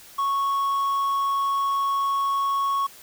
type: tone with quantisation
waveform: triangle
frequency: 1106 Hz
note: C#6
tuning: 4 cents flat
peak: -19 dBFS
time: 0.18-2.87 s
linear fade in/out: 10 ms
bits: 8
effects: white hiss -47 dBFS RMS until 3.02 s